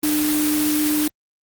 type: tone in noise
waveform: sine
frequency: 301.3 Hz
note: D4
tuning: 44 cents sharp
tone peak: -18 dBFS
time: 0.03-1.08 s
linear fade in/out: 5 ms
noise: white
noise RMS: -24 dBFS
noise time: 0.03-1.08 s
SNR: +3 dB
effects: Opus 32 kbps